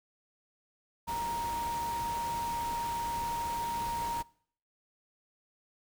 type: tone in noise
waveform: sine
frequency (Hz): 936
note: A#5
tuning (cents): +7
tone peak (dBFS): -32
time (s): 1.07-4.23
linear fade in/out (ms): 20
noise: pink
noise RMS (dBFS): -42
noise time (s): 1.07-4.23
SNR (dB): +7
effects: noise-tail reverb RT60 0.6 s tail -23 dB re dry